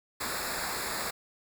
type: noise with comb filter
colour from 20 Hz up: pink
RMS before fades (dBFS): -34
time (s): 0.2-1.11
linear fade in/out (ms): 10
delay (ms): 0.33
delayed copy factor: -0.8
effects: none